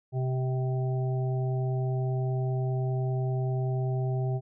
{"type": "harmonic tone", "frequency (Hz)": 129.3, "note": "C3", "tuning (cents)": -20, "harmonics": [1, 3, 5, 6], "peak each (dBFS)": [-26, -36, -40, -42], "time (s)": [0.12, 4.41], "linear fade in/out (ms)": 50, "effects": []}